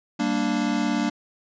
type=chord; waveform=square; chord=G minor; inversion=none; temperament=equal; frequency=196 / 233.1 / 293.7 Hz; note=G3 / Bb3 / D4; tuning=0 / 0 / 0 cents; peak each=-29 / -26 / -26 dBFS; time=0.19-1.1 s; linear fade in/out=10 ms; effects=resampled to 16000 Hz